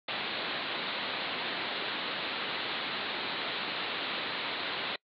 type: low-pass noise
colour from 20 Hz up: white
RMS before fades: -35 dBFS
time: 0.08-4.96 s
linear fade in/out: 5 ms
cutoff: 4200 Hz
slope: 96 dB/octave
effects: noise-tail reverb RT60 0.1 s tail -26 dB re dry + high-pass 200 Hz 12 dB/octave